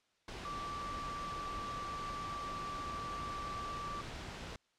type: tone in noise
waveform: sine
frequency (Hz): 1164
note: D6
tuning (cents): -16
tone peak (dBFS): -40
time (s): 0.45-4.01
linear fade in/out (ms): 2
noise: pink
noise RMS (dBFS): -45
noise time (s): 0.28-4.56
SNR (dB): +2
effects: white hiss -75 dBFS RMS until 4.78 s + low-pass 5000 Hz 12 dB/octave